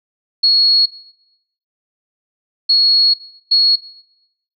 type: tone bursts at uneven times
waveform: sine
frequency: 4332 Hz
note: C#8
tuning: 41 cents flat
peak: -8 dBFS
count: 3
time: 0.43-0.86 / 2.69-3.14 / 3.51-3.76 s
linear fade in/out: 10 ms
effects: noise-tail reverb RT60 0.8 s tail -20 dB re dry